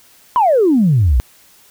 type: exponential sweep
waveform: sine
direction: down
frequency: 1039 to 55 Hz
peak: -8 dBFS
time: 0.36-1.2 s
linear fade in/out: 0 ms
effects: tanh soft clip ceiling -4 dBFS + white hiss -48 dBFS RMS until 1.7 s